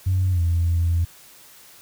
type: tone with pitch glide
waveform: sine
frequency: 93 to 84.79 Hz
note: F#2 to E2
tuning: +9 to +49 cents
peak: -16 dBFS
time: 0.06-1.05 s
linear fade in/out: 10 ms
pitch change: -160 cents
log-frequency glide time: 0.3-0.41 s
effects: tanh soft clip ceiling -13 dBFS + white hiss -48 dBFS RMS until 1.81 s